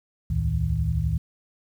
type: tone cluster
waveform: sine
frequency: 66.8 / 78.6 / 111 / 158 Hz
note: C2 / D#2 / A2 / D#3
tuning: +36 / +18 / +16 / +27 cents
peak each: -27 dBFS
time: 0.3-1.18 s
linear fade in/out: 5 ms
effects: 9-bit